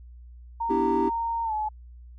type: tone with pitch glide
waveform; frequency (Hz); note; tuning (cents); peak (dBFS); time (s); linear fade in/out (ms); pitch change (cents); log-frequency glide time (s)
sine; 923 to 856.2; A#5 to A5; -17 to -47; -25; 0.6-1.69; 10; -130; 1.44-1.53
type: chord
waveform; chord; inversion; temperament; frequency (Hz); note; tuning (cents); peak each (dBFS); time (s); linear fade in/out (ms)
triangle; E minor seventh; second; equal; 246.9 / 293.7 / 329.6 / 392; B3 / D4 / E4 / G4; 0 / 0 / 0 / 0; -28 / -28 / -26 / -24; 0.69-1.1; 20
effects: added 60 Hz sine -43 dBFS peak until 2.18 s